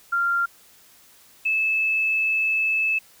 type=tone pair in turn; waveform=sine; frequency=1388 / 2613 Hz; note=F6 / E7; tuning=-11 / -16 cents; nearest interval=major seventh; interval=1095 cents; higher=second; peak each=-19 dBFS; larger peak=neither; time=0.12-0.46 / 1.45-2.99 s; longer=second; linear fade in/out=10 ms; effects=white hiss -53 dBFS RMS until 3.2 s